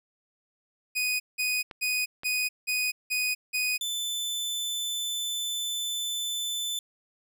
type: tone bursts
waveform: sawtooth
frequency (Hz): 2489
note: D#7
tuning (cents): 0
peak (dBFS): -22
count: 7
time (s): 0.95-3.78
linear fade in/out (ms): 20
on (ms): 250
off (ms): 180
type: clicks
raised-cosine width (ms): 0.3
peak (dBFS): -24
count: 2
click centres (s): 1.712 / 2.234
type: tone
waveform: sawtooth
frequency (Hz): 3520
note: A7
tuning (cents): 0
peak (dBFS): -26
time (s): 3.81-6.79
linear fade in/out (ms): 2
effects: none